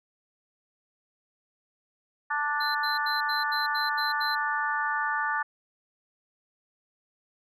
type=harmonic tone; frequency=293.9 Hz; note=D4; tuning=1 cent sharp; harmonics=3 / 4 / 5 / 6; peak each=-31 / -31 / -31 / -31 dBFS; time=2.3-5.43 s; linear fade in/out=10 ms
type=tone bursts; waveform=triangle; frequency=4084 Hz; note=C8; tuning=43 cents flat; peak=-30 dBFS; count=8; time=2.6-4.353 s; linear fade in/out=10 ms; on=150 ms; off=79 ms
effects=none